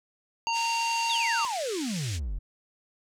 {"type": "harmonic tone", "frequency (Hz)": 923, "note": "A#5", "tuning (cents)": -17, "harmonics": [1, 3, 5, 7], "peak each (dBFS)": [-27, -31, -35, -40], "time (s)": [0.47, 1.45], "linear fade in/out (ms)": 0}
{"type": "band-pass noise", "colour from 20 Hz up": "white", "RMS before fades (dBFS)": -39, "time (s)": [0.52, 2.2], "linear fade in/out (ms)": 50, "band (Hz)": [1800, 7700], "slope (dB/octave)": 24}
{"type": "exponential sweep", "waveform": "triangle", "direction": "down", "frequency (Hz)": [3951, 38.89], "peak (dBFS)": -27, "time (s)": [1.09, 2.39], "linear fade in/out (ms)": 10}
{"effects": []}